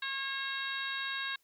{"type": "harmonic tone", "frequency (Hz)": 543, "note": "C#5", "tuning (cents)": -36, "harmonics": [2, 3, 4, 5, 6, 7, 8], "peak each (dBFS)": [-43, -37, -45, -44, -48, -40, -50], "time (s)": [0.02, 1.36], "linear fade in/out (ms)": 5, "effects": ["white hiss -72 dBFS RMS until 1.43 s"]}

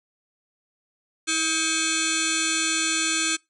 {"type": "tone with frequency modulation", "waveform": "sine", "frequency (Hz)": 2233, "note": "C#7", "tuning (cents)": 12, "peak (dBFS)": -21, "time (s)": [1.27, 3.37], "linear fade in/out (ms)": 20, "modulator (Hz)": 955, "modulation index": 6.3, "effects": ["noise-tail reverb RT60 0.2 s tail -24 dB re dry"]}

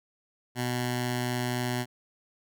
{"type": "tone with notch filter", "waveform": "10% pulse", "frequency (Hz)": 123.47, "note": "B2", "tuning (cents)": 0, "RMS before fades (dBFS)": -30, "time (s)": [0.55, 1.86], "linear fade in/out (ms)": 50, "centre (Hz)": 490, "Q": 1.4, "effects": []}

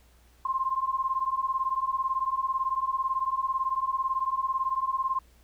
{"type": "beating tone pair", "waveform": "sine", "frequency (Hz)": [1046.5, 1064.5], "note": ["C6", "C6"], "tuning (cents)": [0, 30], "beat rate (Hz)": 18, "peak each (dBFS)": [-29, -28], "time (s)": [0.45, 5.19], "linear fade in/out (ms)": 5, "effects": ["added 60 Hz sine -57 dBFS peak until 5.43 s", "pink hiss -63 dBFS RMS until 5.43 s"]}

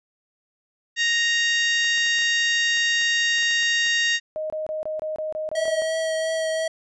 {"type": "harmonic tone", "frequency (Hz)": 932.3, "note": "A#5", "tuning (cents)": 0, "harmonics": [2, 3, 4, 5, 6, 7, 8], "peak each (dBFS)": [-21, -26, -26, -33, -33, -33, -37], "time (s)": [0.96, 4.2], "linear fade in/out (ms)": 50}
{"type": "clicks", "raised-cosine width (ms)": 0.2, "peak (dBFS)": -23, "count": 12, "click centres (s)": [1.845, 1.978, 2.065, 2.187, 2.221, 2.772, 3.014, 3.383, 3.428, 3.511, 3.628, 3.865]}
{"type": "tone bursts", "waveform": "sine", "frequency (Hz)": 622, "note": "D#5", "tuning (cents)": -1, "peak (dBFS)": -25, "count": 9, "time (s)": [4.36, 5.82], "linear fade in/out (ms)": 0, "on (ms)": 140, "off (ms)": 25}
{"type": "tone with vibrato", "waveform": "square", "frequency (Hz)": 642, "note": "E5", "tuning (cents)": -46, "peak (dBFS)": -23, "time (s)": [5.55, 6.68], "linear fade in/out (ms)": 5, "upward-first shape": "triangle", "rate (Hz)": 2.9, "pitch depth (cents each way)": 15}
{"effects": ["resampled to 22050 Hz"]}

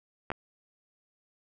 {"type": "clicks", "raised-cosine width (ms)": 0.5, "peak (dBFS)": -18, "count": 2, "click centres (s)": [0.303, 0.317], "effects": []}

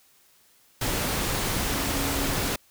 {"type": "tone in noise", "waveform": "sine", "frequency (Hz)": 277.2, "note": "C#4", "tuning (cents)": 0, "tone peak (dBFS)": -32, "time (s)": [1.72, 2.35], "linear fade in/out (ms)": 5, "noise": "pink", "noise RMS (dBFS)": -27, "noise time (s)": [0.81, 2.56], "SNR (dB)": -8, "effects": ["white hiss -60 dBFS RMS until 2.7 s"]}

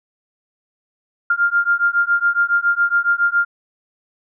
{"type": "beating tone pair", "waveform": "sine", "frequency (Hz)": [1396.9, 1404.1], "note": ["F6", "F6"], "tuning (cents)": [0, 9], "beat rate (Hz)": 7.2, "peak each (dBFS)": -17, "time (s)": [1.3, 3.45], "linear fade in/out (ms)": 5, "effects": []}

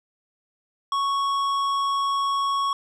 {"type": "tone with tanh clipping", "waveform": "sine", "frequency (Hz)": 1108.7, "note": "C#6", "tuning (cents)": 0, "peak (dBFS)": -23, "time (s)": [0.92, 2.73], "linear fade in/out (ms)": 2, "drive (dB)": 12, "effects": []}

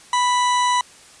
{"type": "tone", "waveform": "40% pulse", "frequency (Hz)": 987.8, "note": "B5", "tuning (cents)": 0, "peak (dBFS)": -15, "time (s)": [0.13, 0.81], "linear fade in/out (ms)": 2, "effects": ["white hiss -46 dBFS RMS until 1.2 s", "resampled to 22050 Hz"]}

